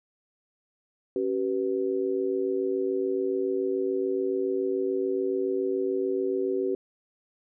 sine tone with amplitude modulation, 382.6 Hz, G4, 42 cents flat, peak -20 dBFS, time 1.16-6.75 s, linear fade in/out 2 ms, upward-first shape sine, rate 107 Hz, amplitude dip 95%, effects none

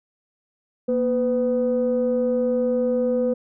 sine tone pair together, 236.9 / 502 Hz, A#3 / B4, +28 / +28 cents, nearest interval octave + minor second, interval 1300 cents, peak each -22 / -19 dBFS, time 0.88-3.34 s, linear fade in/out 10 ms, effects tanh soft clip ceiling -13 dBFS

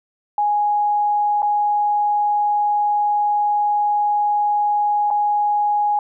sine tone with dropouts, 830 Hz, G#5, 1 cent flat, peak -15 dBFS, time 0.38-5.99 s, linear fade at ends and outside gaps 2 ms, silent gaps 1.42-1.428 / 5.104-5.11 s, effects none

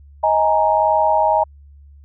sine chord, D# suspended fourth, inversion none, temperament equal with one note detuned, 629.1 / 830.6 / 932.3 Hz, D#5 / G#5 / A#5, +19 / 0 / 0 cents, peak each -17 dBFS, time 0.23-1.44 s, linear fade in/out 10 ms, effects added 71 Hz sine -41 dBFS peak until 2.04 s

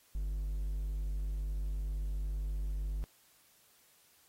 triangle tone with hard clipping, 49 Hz, G1, in tune, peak -34 dBFS, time 0.15-3.04 s, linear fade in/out 0 ms, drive 6 dB, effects white hiss -66 dBFS RMS until 4.28 s + AAC 48 kbps

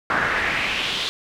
brown noise with band-pass filter sweep, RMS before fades -23 dBFS, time 0.1-1.09 s, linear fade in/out 0 ms, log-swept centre 1400 to 3800 Hz, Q 2.8, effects none

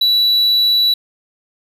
triangle tone, 3938 Hz, B7, 6 cents flat, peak -9 dBFS, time 0.01-0.94 s, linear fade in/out 5 ms, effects none

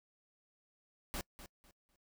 pink noise with echo, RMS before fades -40 dBFS, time 1.14-1.21 s, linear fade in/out 0 ms, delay 250 ms, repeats 3, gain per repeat -12 dB, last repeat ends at 1.96 s, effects noise-tail reverb RT60 0.1 s tail -24 dB re dry

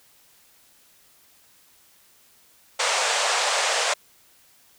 pink band-pass noise, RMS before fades -23 dBFS, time 2.79-3.94 s, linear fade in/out 10 ms, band 500 to 8600 Hz, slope 48 dB/octave, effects white hiss -57 dBFS RMS until 4.78 s

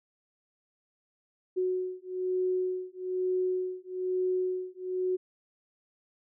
sine beating tone pair, 367.9 / 369 Hz, F#4 / F#4, -10 / -5 cents, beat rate 1.1 Hz, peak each -31 dBFS, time 1.56-5.17 s, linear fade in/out 20 ms, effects none

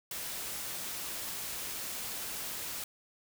white noise, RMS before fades -39 dBFS, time 0.11-2.84 s, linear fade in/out 2 ms, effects none

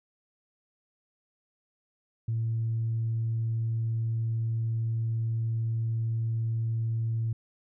sine tone, 113.6 Hz, A#2, 44 cents flat, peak -25 dBFS, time 2.28-7.33 s, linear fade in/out 5 ms, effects tanh soft clip ceiling -22 dBFS

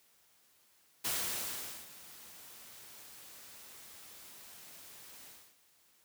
white noise with ADSR envelope, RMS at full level -34 dBFS, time 1.04-5.56 s, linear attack 13 ms, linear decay 810 ms, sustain -19 dB, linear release 280 ms, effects white hiss -68 dBFS RMS until 6.04 s + high-pass 60 Hz 12 dB/octave

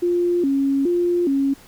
sine tone with vibrato, 310.3 Hz, D#4, 5 cents flat, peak -16 dBFS, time 0.02-1.54 s, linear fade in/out 10 ms, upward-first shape square, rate 1.2 Hz, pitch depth 210 cents each way, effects pink hiss -48 dBFS RMS until 1.67 s

